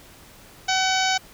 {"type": "harmonic tone with a mistuned harmonic", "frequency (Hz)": 756, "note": "F#5", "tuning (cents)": 37, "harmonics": [1, 2, 3, 4, 5, 6, 7, 8, 9], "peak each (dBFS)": [-23, -26, -28, -29, -30, -31, -31, -32, -33], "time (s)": [0.68, 1.18], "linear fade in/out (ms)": 10, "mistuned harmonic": 8, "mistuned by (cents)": -16, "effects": ["pink hiss -48 dBFS RMS until 1.33 s"]}